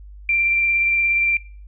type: tone with vibrato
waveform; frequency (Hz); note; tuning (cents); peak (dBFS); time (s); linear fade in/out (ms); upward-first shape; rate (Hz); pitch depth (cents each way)
sine; 2362; D7; +9; -15; 0.29-1.37; 2; triangle; 17; 10
effects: noise-tail reverb RT60 0.5 s tail -24 dB re dry + added 50 Hz sine -37 dBFS peak until 1.67 s